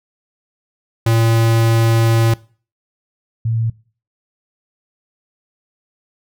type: tone pair in turn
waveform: square / sine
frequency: 114.1 / 113.62 Hz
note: A#2 / A#2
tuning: -37 / -44 cents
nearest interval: unison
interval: 7 cents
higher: first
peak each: -12 / -15 dBFS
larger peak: first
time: 1.06-2.34 / 3.45-3.7 s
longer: first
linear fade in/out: 5 ms
effects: noise-tail reverb RT60 0.4 s tail -21 dB re dry